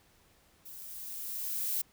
violet noise with level ramp, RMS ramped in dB -48 to -31 dBFS, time 0.65-1.82 s, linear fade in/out 10 ms, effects pink hiss -65 dBFS RMS until 1.92 s

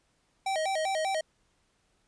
square tone with vibrato, 698.5 Hz, F5, in tune, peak -28 dBFS, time 0.46-1.21 s, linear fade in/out 5 ms, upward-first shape square, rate 5.1 Hz, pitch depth 180 cents each way, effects pink hiss -71 dBFS RMS until 2.07 s + resampled to 22050 Hz

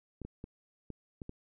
clicks, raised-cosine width 3 ms, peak -29 dBFS, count 6, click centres 0.217 / 0.25 / 0.441 / 0.903 / 1.218 / 1.294 s, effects none

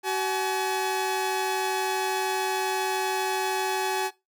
sawtooth tone pair together, 378.5 / 849.7 Hz, F#4 / G#5, +39 / +39 cents, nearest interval octave + major second, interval 1400 cents, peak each -24 dBFS, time 0.03-4.11 s, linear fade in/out 50 ms, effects noise-tail reverb RT60 0.2 s tail -18 dB re dry

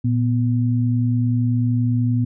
sine tone pair together, 116.54 / 246.9 Hz, A#2 / B3, 0 / 0 cents, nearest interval octave + minor second, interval 1300 cents, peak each -17 / -21 dBFS, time 0.04-2.25 s, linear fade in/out 10 ms, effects none

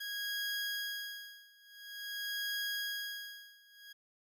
20% pulse tone with tremolo, 1646 Hz, G#6, 16 cents flat, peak -30 dBFS, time 0-3.93 s, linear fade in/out 10 ms, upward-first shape sine, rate 0.48 Hz, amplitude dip 95%, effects none

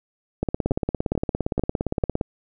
two click trains, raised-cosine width 2 ms, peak -9 / -9 dBFS, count 4 / 32, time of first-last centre 0.71-2.037 / 0.43-2.212 s, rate 2.26 / 17.4 Hz, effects none

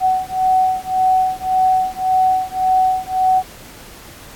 sine beating tone pair, 748 / 749.8 Hz, F#5 / F#5, +19 / +23 cents, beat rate 1.8 Hz, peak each -16 dBFS, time 0-3.43 s, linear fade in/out 50 ms, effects pink hiss -39 dBFS RMS until 4.35 s + AAC 64 kbps

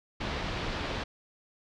pink low-pass noise, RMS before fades -34 dBFS, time 0.2-1.04 s, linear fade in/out 10 ms, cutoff 4400 Hz, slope 24 dB/octave, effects none

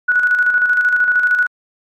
sine tone with tremolo, 1470 Hz, F#6, 12 cents flat, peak -9 dBFS, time 0.08-1.47 s, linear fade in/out 10 ms, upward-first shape square, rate 13 Hz, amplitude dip 45%, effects MP3 64 kbps

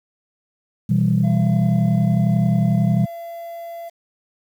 sine chord, E minor, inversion second, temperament equal, 123.47 / 164.81 / 196 Hz, B2 / E3 / G3, 0 / 0 / 0 cents, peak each -18 dBFS, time 0.89-3.06 s, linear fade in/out 10 ms
triangle tone, 678 Hz, E5, 49 cents sharp, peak -28 dBFS, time 1.23-3.9 s, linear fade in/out 20 ms
effects tanh soft clip ceiling -6 dBFS + 8-bit

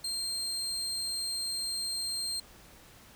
30% pulse tone, 4186 Hz, C8, in tune, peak -29 dBFS, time 0.04-2.4 s, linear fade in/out 5 ms, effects pink hiss -55 dBFS RMS until 3.15 s

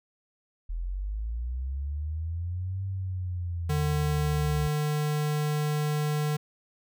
sine linear two-way sweep, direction up then down, 40 to 97 to 69.3 Hz, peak -29 dBFS, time 0.69-4.68 s, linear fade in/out 10 ms, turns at 2.84 s
square tone, 150 Hz, D3, 37 cents sharp, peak -26 dBFS, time 3.69-6.37 s, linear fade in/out 10 ms
effects none

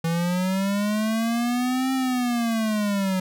square linear two-way sweep, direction up then down, 163.4 to 264.9 to 184.4 Hz, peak -22 dBFS, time 0.04-3.2 s, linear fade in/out 5 ms, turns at 1.93 s, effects none

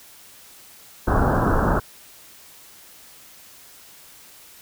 pink low-pass noise, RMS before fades -19 dBFS, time 1.07-1.8 s, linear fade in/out 10 ms, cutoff 1600 Hz, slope 96 dB/octave, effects white hiss -47 dBFS RMS until 4.61 s

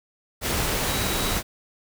sine tone in noise, 3874 Hz, B7, 34 cents flat, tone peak -34 dBFS, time 0.85-1.39 s, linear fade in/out 50 ms, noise pink, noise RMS -25 dBFS, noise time 0.41-1.43 s, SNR -12 dB, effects none

